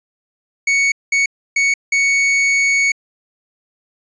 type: tone bursts at uneven times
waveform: 45% pulse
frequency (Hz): 2225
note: C#7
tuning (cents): +6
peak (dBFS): -12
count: 4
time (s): 0.67-0.92 / 1.12-1.26 / 1.56-1.74 / 1.92-2.92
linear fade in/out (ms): 5
effects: resampled to 16000 Hz

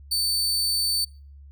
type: tone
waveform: sawtooth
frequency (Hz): 4540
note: C#8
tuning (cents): +41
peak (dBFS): -19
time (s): 0.11-1.05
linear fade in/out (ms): 10
effects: noise-tail reverb RT60 0.4 s tail -26 dB re dry + added 70 Hz sine -43 dBFS peak until 1.51 s

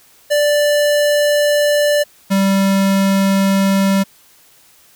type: tone pair in turn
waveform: square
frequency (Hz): 587.3 / 194.97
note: D5 / G3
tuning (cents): 0 / -9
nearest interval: octave + perfect fifth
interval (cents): 1909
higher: first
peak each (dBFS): -12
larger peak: neither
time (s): 0.3-2.04 / 2.3-4.04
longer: neither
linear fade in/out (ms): 20
effects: white hiss -49 dBFS RMS until 4.95 s

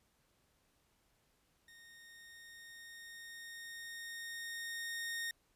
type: tone with level ramp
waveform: sawtooth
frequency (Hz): 1849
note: A#6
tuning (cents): -15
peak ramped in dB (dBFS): -54 to -34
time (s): 1.68-5.31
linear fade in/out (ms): 2
effects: pink hiss -75 dBFS RMS until 5.55 s + resampled to 32000 Hz

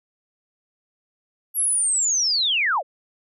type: linear sweep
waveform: sine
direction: down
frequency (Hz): 11520 to 466.2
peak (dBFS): -18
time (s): 1.54-2.83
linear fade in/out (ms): 50
effects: none

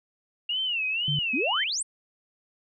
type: tone with vibrato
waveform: sine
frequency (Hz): 2794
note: F7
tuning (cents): 0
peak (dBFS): -25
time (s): 0.49-1.64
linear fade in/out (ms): 5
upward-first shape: sine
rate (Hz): 2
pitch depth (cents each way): 180
type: tone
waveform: sine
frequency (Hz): 146.83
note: D3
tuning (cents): 0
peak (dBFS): -26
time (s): 1.08-1.19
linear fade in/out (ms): 2
type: exponential sweep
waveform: sine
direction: up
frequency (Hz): 220 to 9397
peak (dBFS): -26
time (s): 1.33-1.83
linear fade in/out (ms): 10
effects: none

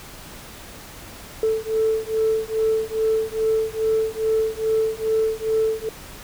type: beating tone pair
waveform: sine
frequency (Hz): 440 / 442.4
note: A4 / A4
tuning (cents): 0 / +9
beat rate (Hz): 2.4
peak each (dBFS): -21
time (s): 1.43-5.89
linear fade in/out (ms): 2
effects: tanh soft clip ceiling -12 dBFS + pink hiss -40 dBFS RMS until 6.23 s

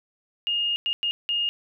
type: tone bursts at uneven times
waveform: sine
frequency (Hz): 2842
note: F7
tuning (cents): +30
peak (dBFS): -22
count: 4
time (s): 0.47-0.76 / 0.86-0.93 / 1.03-1.11 / 1.29-1.49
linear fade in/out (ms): 0
effects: none

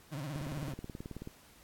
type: tone with vibrato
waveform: 35% pulse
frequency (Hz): 143.9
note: D3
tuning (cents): -35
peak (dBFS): -36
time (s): 0.11-0.74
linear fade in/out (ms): 20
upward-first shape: sine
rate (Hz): 16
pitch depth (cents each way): 170
type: click train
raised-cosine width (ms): 3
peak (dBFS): -29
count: 18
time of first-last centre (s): 0.36-1.274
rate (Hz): 18.6
effects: pink hiss -60 dBFS RMS until 1.63 s + AAC 64 kbps

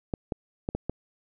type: clicks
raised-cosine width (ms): 2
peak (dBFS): -15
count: 5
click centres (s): 0.138 / 0.322 / 0.689 / 0.75 / 0.896
effects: none

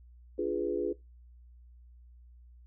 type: chord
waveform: sine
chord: D diminished seventh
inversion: none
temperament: equal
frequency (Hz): 293.7 / 349.2 / 415.3 / 493.9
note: D4 / F4 / Ab4 / Cb5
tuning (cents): 0 / 0 / 0 / 0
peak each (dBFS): -37 / -33 / -33 / -36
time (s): 0.38-0.93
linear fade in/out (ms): 10
effects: noise-tail reverb RT60 0.2 s tail -20 dB re dry + added 60 Hz sine -52 dBFS peak until 2.66 s

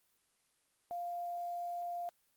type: tone with quantisation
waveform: sine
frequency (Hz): 698.5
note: F5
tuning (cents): 0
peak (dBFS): -37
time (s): 0.91-2.09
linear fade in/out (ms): 0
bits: 10
effects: white hiss -75 dBFS RMS until 2.36 s + Opus 24 kbps

